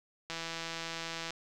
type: click train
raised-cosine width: 0.2 ms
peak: -21 dBFS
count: 167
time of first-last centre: 0.3-1.306 s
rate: 165 Hz
effects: none